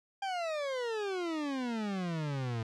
40% pulse exponential sweep, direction down, 801 to 109.9 Hz, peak -32 dBFS, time 0.22-2.63 s, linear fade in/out 5 ms, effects low-pass 5000 Hz 12 dB/octave

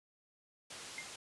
white low-pass noise, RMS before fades -49 dBFS, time 0.7-1.16 s, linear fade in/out 5 ms, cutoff 7800 Hz, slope 12 dB/octave
sine tone with exponential decay, 2100 Hz, C7, 6 cents sharp, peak -37 dBFS, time 0.98-1.11 s, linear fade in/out 2 ms, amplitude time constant 27 ms
effects high-pass 80 Hz 12 dB/octave + resampled to 24000 Hz

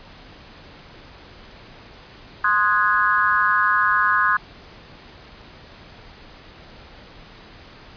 sine chord, Ab dominant seventh, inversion first, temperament equal with one note detuned, 1046.5 / 1244.5 / 1468.1 / 1661.2 Hz, C6 / Eb6 / Gb6 / Ab6, 0 / 0 / -14 / 0 cents, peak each -21 dBFS, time 2.44-4.37 s, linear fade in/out 5 ms, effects pink hiss -44 dBFS RMS until 7.96 s + resampled to 11025 Hz

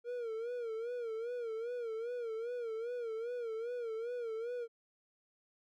triangle tone with vibrato, 466.2 Hz, A#4, in tune, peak -35 dBFS, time 0.04-4.68 s, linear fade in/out 50 ms, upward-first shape sine, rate 2.5 Hz, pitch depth 98 cents each way, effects none

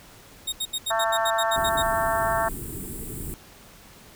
sawtooth tone bursts, 3729 Hz, A#7, in tune, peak -22 dBFS, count 11, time 0.47-1.825 s, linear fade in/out 10 ms, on 55 ms, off 75 ms
harmonic tone, 223.9 Hz, A3, 30 cents sharp, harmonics 3 / 4 / 5 / 6 / 7 / 8, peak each -25 / -27 / -29 / -31 / -32 / -33 dBFS, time 0.9-2.49 s, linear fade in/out 10 ms
pink band-stop noise, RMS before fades -34 dBFS, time 1.56-3.34 s, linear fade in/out 0 ms, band 440 to 7500 Hz, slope 96 dB/octave
effects pink hiss -49 dBFS RMS until 4.15 s

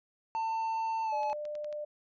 triangle tone with pitch glide, 896 to 855 Hz, A5 to A5, +31 to -50 cents, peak -28 dBFS, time 0.35-1.33 s, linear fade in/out 0 ms, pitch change -81 cents, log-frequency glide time 1.03-1.16 s
sine tone, 597 Hz, D5, 28 cents sharp, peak -35 dBFS, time 1.12-1.85 s, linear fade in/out 10 ms
clicks, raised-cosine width 0.2 ms, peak -34 dBFS, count 6, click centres 1.232 / 1.299 / 1.453 / 1.553 / 1.645 / 1.727 s
effects resampled to 16000 Hz

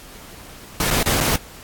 pink noise with dropouts, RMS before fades -19 dBFS, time 0.8-1.36 s, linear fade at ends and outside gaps 2 ms, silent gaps 0.904-0.91 / 1.03-1.059 / 1.204-1.208 s, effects pink hiss -41 dBFS RMS until 1.63 s + AAC 64 kbps

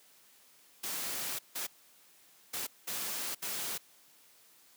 white noise bursts at uneven times, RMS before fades -37 dBFS, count 5, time 0.83-1.39 / 1.55-1.67 / 2.53-2.67 / 2.87-3.35 / 3.42-3.78 s, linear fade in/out 10 ms, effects white hiss -62 dBFS RMS until 4.76 s + high-pass 150 Hz 12 dB/octave

